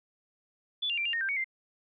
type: tone with pitch steps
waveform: sine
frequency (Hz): 3461 / 2790 / 2359 / 2798 / 1848 / 1575 / 2236 / 2091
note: A7 / F7 / D7 / F7 / A#6 / G6 / C#7 / C7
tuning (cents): -29 / -2 / +7 / +3 / -16 / +8 / +14 / -2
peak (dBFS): -28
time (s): 0.82-1.444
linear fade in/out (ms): 10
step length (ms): 78
effects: none